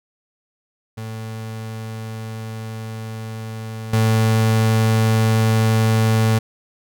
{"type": "tone with level steps", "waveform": "35% pulse", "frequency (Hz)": 111, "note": "A2", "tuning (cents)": 16, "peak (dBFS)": [-26, -12], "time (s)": [0.97, 6.39], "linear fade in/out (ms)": 10, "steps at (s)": 3.93, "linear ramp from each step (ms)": 5, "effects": []}